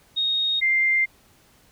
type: tone pair in turn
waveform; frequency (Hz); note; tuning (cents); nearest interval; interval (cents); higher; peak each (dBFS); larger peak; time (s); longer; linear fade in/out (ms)
sine; 3729 / 2097; A#7 / C7; 0 / +3; minor seventh; 997; first; -20 / -17; second; 0.16-0.61 / 0.61-1.06; neither; 20
effects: pink hiss -57 dBFS RMS until 1.71 s